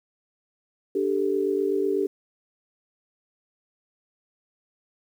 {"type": "chord", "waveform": "sine", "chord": "D suspended fourth", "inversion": "none", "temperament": "equal", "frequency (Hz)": [293.7, 392, 440], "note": ["D4", "G4", "A4"], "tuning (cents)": [0, 0, 0], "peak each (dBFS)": [-29, -23, -28], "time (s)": [0.95, 2.07], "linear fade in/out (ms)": 5, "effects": ["9-bit"]}